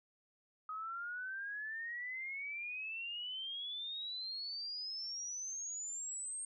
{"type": "exponential sweep", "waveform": "sine", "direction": "up", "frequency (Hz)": [1255, 8610], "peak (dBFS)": -40, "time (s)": [0.69, 6.45], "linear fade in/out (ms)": 2, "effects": []}